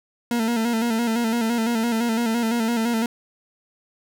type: tone with vibrato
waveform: 40% pulse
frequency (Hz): 230.3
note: A#3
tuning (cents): -21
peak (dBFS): -19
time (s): 0.31-3.06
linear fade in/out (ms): 2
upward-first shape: square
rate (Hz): 5.9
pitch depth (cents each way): 53
effects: none